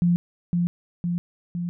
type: tone with echo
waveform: sine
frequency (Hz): 173.9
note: F3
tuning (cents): -7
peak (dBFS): -16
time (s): 0.02-0.16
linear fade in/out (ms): 0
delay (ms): 510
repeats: 3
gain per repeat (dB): -3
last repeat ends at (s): 1.69
effects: none